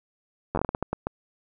slowing click train, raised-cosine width 1 ms, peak -12 dBFS, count 11, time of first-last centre 0.55-1.07 s, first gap 10 ms, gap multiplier 1.34, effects none

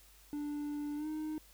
triangle tone with pitch glide, 293.7 to 309 Hz, D4 to D#4, 0 to -12 cents, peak -34 dBFS, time 0.33-1.38 s, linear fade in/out 0 ms, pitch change +88 cents, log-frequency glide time 0.96-1.07 s, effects added 50 Hz sine -62 dBFS peak until 1.53 s + white hiss -62 dBFS RMS until 1.53 s

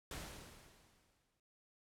pink noise with exponential decay, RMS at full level -45 dBFS, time 0.11-1.4 s, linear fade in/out 2 ms, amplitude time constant 280 ms, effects low-pass 12000 Hz 12 dB/octave

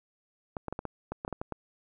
clicks, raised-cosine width 1 ms, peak -20 dBFS, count 11, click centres 0.568 / 0.683 / 0.726 / 0.791 / 0.853 / 1.12 / 1.249 / 1.279 / 1.327 / 1.415 / 1.523 s, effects none

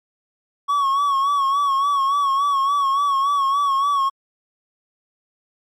triangle tone with vibrato, 1115 Hz, C#6, 10 cents sharp, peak -14 dBFS, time 0.68-4.1 s, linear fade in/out 20 ms, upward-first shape sine, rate 3.5 Hz, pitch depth 58 cents each way, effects MP3 96 kbps

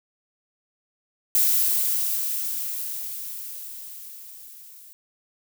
violet noise with level ramp, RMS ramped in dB -19 to -47 dBFS, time 1.35-4.93 s, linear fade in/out 0 ms, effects none

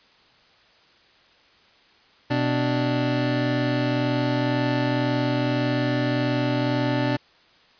25% pulse tone pair together, 125.93 / 293.7 Hz, B2 / D4, +34 / 0 cents, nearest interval octave + minor third, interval 1466 cents, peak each -20 dBFS, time 2.3-7.17 s, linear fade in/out 10 ms, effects white hiss -56 dBFS RMS until 7.79 s + resampled to 11025 Hz

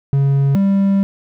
triangle tone pair in turn, 138.59 / 196.65 Hz, C#3 / G3, 0 / +6 cents, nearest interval tritone, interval 606 cents, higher second, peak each -9 dBFS, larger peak neither, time 0.13-0.55 / 0.55-1.03 s, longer second, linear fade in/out 0 ms, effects none

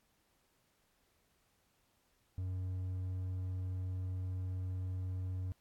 triangle tone, 92.5 Hz, F#2, in tune, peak -34 dBFS, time 2.38-5.52 s, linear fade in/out 0 ms, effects pink hiss -75 dBFS RMS until 5.6 s + AAC 64 kbps

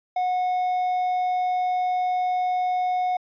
triangle tone, 730 Hz, F#5, 24 cents flat, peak -19 dBFS, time 0.16-3.17 s, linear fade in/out 5 ms, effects resampled to 11025 Hz

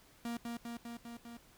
45% pulse tone with echo, 235 Hz, A#3, 14 cents sharp, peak -37 dBFS, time 0.25-0.37 s, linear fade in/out 2 ms, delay 200 ms, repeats 5, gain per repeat -2 dB, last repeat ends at 1.37 s, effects pink hiss -63 dBFS RMS until 1.57 s

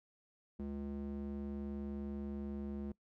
square tone with band-pass filter, 70.1 Hz, C#2, 20 cents sharp, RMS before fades -42 dBFS, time 0.59-2.92 s, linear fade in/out 5 ms, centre 250 Hz, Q 2.2, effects noise-tail reverb RT60 0.1 s tail -22 dB re dry

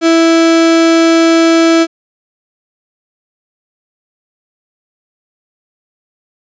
35% pulse tone, 329.6 Hz, E4, in tune, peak -4 dBFS, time 0.01-1.87 s, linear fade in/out 50 ms, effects resampled to 16000 Hz

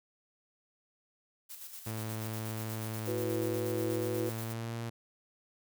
blue noise with tremolo, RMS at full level -45 dBFS, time 1.49-4.54 s, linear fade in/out 20 ms, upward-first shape square, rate 8.3 Hz, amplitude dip 45%
sawtooth tone with pitch glide, 110 to 116.14 Hz, A2 to A#2, 0 to -6 cents, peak -32 dBFS, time 1.86-4.9 s, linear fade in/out 10 ms, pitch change +94 cents, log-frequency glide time 4.08-4.76 s
sine chord, E suspended second, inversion none, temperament equal with one note detuned, 327.9 / 370 / 493.9 Hz, E4 / F#4 / B4, -9 / 0 / 0 cents, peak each -36 dBFS, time 3.07-4.3 s, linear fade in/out 10 ms
effects none

